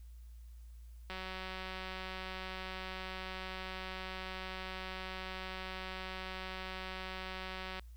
click train, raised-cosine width 0.3 ms, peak -27 dBFS, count 1253, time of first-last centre 1.1-7.795 s, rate 187 Hz, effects added 58 Hz sine -49 dBFS peak until 7.96 s + white hiss -72 dBFS RMS until 7.96 s

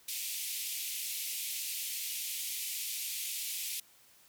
white band-pass noise, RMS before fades -38 dBFS, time 0.08-3.8 s, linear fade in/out 5 ms, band 2200 to 16000 Hz, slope 48 dB/octave, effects white hiss -62 dBFS RMS until 4.28 s

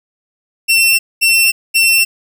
sawtooth tone bursts, 2702 Hz, E7, 42 cents sharp, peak -5 dBFS, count 3, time 0.68-2.05 s, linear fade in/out 20 ms, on 310 ms, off 220 ms, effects none

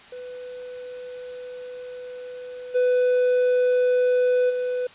triangle tone with level steps, 498.4 Hz, B4, 16 cents sharp, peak -32 / -15 / -21 dBFS, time 0.12-4.87 s, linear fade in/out 5 ms, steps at 2.74 / 4.49 s, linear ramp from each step 20 ms, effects white hiss -47 dBFS RMS until 4.94 s + resampled to 8000 Hz

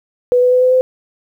sine tone with pitch steps, 493.9 / 498.5 / 503.1 / 507.8 / 512.5 Hz, B4 / B4 / B4 / B4 / C5, 0 / +16 / +32 / +48 / -36 cents, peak -8 dBFS, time 0.32-0.81 s, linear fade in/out 0 ms, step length 98 ms, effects 8-bit

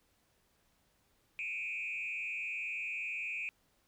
sine tone with frequency modulation, 2449 Hz, D#7, 28 cents flat, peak -35 dBFS, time 1.39-3.49 s, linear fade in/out 0 ms, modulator 142 Hz, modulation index 1.1, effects tanh soft clip ceiling -31 dBFS + pink hiss -73 dBFS RMS until 3.87 s

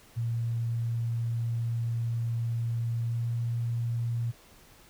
sine tone with pitch glide, 116.4 to 117.55 Hz, A#2 to A#2, -2 to +15 cents, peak -27 dBFS, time 0.16-4.32 s, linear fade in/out 20 ms, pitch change +17 cents, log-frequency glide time 3.01-3.27 s, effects pink hiss -56 dBFS RMS until 4.89 s

